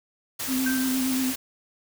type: noise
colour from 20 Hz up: white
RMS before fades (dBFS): -31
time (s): 0.39-1.36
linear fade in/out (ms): 10
type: tone with vibrato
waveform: sine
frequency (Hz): 260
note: C4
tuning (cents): -11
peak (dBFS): -23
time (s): 0.47-1.34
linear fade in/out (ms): 50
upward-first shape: sine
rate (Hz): 8.5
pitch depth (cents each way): 27
type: tone with exponential decay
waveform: sine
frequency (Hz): 1559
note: G6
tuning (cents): -10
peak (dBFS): -25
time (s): 0.66-1.12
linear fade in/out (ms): 5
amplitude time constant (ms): 100
effects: none